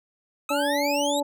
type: exponential sweep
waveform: 25% pulse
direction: up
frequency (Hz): 1264 to 3951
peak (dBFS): -24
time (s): 0.49-1.2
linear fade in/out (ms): 2
type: harmonic tone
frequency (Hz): 287.2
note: D4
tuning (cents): -39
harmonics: 1 / 2 / 3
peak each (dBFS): -28 / -25 / -28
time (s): 0.5-1.23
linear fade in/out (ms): 10
effects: none